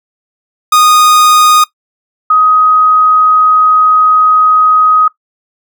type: tone pair in turn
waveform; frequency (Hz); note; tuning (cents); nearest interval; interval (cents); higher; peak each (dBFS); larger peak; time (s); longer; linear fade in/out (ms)
45% pulse / sine; 1236 / 1256.9; D#6 / D#6; -12 / +17; unison; 29; second; -4; neither; 0.72-1.64 / 2.3-5.08; second; 5
effects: noise-tail reverb RT60 0.1 s tail -18 dB re dry